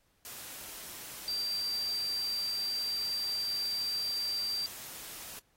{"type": "tone in noise", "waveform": "sine", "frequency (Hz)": 4699, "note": "D8", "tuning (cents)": 0, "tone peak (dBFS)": -31, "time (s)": [1.28, 4.66], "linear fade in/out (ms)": 0, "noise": "white", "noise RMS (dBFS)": -45, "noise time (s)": [0.25, 5.39], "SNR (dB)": 11, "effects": ["pink hiss -72 dBFS RMS until 5.56 s", "AAC 48 kbps"]}